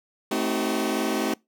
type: chord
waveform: sawtooth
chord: A diminished seventh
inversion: none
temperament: just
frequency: 220 / 264 / 316.8 / 380.2 Hz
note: A3 / C4 / Eb4 / Gb4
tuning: 0 / +16 / +31 / +47 cents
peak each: -25 dBFS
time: 0.31-1.34 s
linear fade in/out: 5 ms
effects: noise-tail reverb RT60 0.2 s tail -24 dB re dry